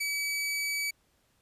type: tone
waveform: sawtooth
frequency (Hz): 2286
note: D7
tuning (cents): -47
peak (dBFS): -26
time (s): 0-0.91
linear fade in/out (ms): 10
effects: pink hiss -70 dBFS RMS until 1.41 s + resampled to 32000 Hz